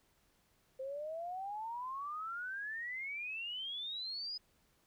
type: exponential sweep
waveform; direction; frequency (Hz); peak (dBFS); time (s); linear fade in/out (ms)
sine; up; 518 to 5040; -39; 0.79-4.38; 10
effects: pink hiss -73 dBFS RMS until 4.86 s